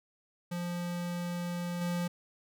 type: tone with level steps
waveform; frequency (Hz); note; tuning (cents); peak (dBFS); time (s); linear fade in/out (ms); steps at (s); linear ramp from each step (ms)
square; 174.8; F3; +2; -34 / -31; 0.51-2.08; 10; 1.81; 5
effects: none